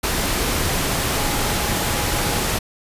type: tone in noise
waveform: sine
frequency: 831 Hz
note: G#5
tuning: 1 cent sharp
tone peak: -31 dBFS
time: 1.18-2.42 s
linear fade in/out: 10 ms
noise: pink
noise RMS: -21 dBFS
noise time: 0.03-2.59 s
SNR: -13 dB
effects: resampled to 32000 Hz